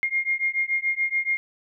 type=beating tone pair; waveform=sine; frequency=2125 / 2132 Hz; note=C7 / C7; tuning=+26 / +32 cents; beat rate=7 Hz; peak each=-25 dBFS; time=0.03-1.37 s; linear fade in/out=0 ms; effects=none